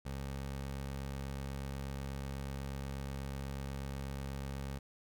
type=tone; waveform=20% pulse; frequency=68.2 Hz; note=C#2; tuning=28 cents flat; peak=-34 dBFS; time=0.05-4.79 s; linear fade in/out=10 ms; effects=none